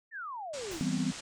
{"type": "exponential sweep", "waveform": "sine", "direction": "down", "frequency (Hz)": [1864.7, 287.4], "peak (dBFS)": -37, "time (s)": [0.11, 0.81], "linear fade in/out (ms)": 50}
{"type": "low-pass noise", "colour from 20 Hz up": "white", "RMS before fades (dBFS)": -44, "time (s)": [0.53, 1.21], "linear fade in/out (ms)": 10, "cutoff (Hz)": 8200, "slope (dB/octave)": 48}
{"type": "noise with exponential decay", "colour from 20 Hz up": "pink", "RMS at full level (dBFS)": -42, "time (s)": [0.71, 1.01], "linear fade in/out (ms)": 5, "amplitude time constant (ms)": 65}
{"type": "chord", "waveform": "sine", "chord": "C major seventh", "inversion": "first", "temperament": "equal", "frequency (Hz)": [164.81, 196, 246.9, 261.6], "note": ["E3", "G3", "B3", "C4"], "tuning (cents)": [0, 0, 0, 0], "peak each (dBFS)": -34, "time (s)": [0.81, 1.12], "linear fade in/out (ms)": 0}
{"effects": []}